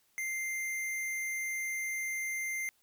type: tone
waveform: square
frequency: 2093 Hz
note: C7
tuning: in tune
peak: -34 dBFS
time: 0.18-2.69 s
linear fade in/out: 0 ms
effects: white hiss -71 dBFS RMS until 2.82 s

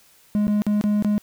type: tone with dropouts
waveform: triangle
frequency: 208.3 Hz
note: G#3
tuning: 5 cents sharp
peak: -15 dBFS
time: 0.35-1.18 s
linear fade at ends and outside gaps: 0 ms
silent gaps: 0.47-0.48 / 0.62-0.666 / 0.812-0.839 / 1.024-1.047 s
effects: white hiss -55 dBFS RMS until 1.22 s

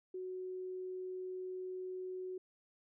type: tone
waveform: sine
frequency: 370 Hz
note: F#4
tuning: in tune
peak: -40 dBFS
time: 0.14-2.38 s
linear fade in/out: 5 ms
effects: none

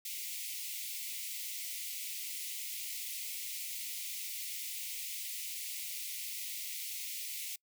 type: high-pass noise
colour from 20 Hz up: white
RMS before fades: -41 dBFS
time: 0.05-7.56 s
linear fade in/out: 5 ms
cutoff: 2000 Hz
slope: 96 dB/octave
effects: noise-tail reverb RT60 0.1 s tail -25 dB re dry

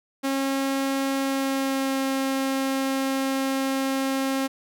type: tone with pitch glide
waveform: sawtooth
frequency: 271.6 to 268.6 Hz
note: C#4 to C4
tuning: -35 to +46 cents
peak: -19 dBFS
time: 0.23-4.48 s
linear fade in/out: 20 ms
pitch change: -19 cents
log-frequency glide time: 1.19-2 s
effects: none

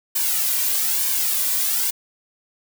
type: noise with flanger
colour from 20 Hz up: blue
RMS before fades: -21 dBFS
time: 0.15-1.91 s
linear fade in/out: 10 ms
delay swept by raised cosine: 1.5 to 2.35 ms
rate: 1.1 Hz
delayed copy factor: -0.9
effects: none

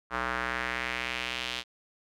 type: tone with band-pass filter sweep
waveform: square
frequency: 61.8 Hz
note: B1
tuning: 2 cents sharp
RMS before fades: -33 dBFS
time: 0.1-1.64 s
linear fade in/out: 50 ms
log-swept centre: 1300 to 3400 Hz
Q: 2.1
effects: none

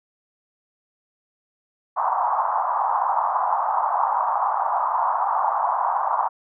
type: band-pass noise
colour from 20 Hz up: white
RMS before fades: -22 dBFS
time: 1.96-6.29 s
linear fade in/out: 20 ms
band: 740 to 1100 Hz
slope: 48 dB/octave
effects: none

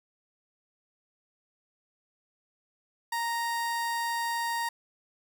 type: tone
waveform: 30% pulse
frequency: 932.3 Hz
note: A#5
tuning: in tune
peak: -26 dBFS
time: 3.12-4.69 s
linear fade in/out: 5 ms
effects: none

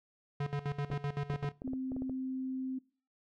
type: tone with tremolo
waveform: square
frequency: 143.4 Hz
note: D3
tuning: 41 cents flat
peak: -32 dBFS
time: 0.4-1.52 s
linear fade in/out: 5 ms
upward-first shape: square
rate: 7.8 Hz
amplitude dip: 80%
type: clicks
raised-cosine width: 2 ms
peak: -29 dBFS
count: 12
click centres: 0.902 / 0.934 / 1.302 / 1.339 / 1.444 / 1.619 / 1.677 / 1.734 / 1.919 / 1.965 / 2.021 / 2.096 s
type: tone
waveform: sine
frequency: 260.8 Hz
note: C4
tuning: 5 cents flat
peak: -34 dBFS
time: 1.64-2.79 s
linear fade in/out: 10 ms
effects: noise-tail reverb RT60 0.4 s tail -22 dB re dry + low-pass 3000 Hz 12 dB/octave

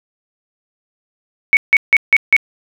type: tone bursts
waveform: sine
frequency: 2227 Hz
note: C#7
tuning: 7 cents sharp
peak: -5 dBFS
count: 5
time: 1.53-2.365 s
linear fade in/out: 0 ms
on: 39 ms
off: 160 ms
effects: none

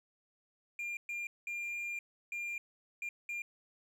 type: tone bursts at uneven times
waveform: triangle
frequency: 2399 Hz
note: D7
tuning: 36 cents sharp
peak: -35 dBFS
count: 6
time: 0.79-0.97 / 1.09-1.27 / 1.47-1.99 / 2.32-2.58 / 3.02-3.09 / 3.29-3.42 s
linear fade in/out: 2 ms
effects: none

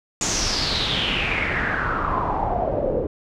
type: noise with low-pass filter sweep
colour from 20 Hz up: pink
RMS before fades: -23 dBFS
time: 0.21-3.07 s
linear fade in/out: 2 ms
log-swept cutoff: 6900 to 460 Hz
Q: 6.1
effects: none

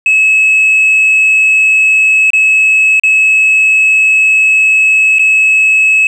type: tone with dropouts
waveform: sine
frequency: 2583 Hz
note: E7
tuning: 36 cents flat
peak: -3 dBFS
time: 0.06-6.07 s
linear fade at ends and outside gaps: 2 ms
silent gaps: 2.304-2.333 / 2.997-3.035 / 5.186-5.193 s
effects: tanh soft clip ceiling -3 dBFS + 7-bit

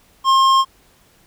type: tone with hard clipping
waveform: sine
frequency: 1067 Hz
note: C6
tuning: 34 cents sharp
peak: -12 dBFS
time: 0.24-0.65 s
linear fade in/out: 50 ms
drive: 11 dB
effects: pink hiss -54 dBFS RMS until 1.26 s

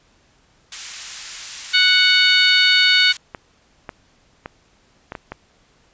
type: high-pass noise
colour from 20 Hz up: white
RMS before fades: -30 dBFS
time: 0.72-3.17 s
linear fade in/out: 2 ms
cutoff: 1500 Hz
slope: 12 dB/octave
type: harmonic tone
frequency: 740 Hz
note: F#5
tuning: in tune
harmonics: 2 / 3 / 4 / 5 / 6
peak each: -18 / -18 / -18 / -18 / -18 dBFS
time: 1.73-3.13 s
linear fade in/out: 20 ms
type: clicks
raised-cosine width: 0.5 ms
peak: -14 dBFS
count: 6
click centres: 3.348 / 3.892 / 4.459 / 5.121 / 5.152 / 5.32 s
effects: pink hiss -57 dBFS RMS until 5.93 s + resampled to 16000 Hz

